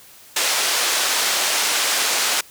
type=band-pass noise; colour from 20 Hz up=white; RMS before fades=-20 dBFS; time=0.36-2.41 s; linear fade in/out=5 ms; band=480 to 7200 Hz; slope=12 dB/octave; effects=white hiss -46 dBFS RMS until 2.5 s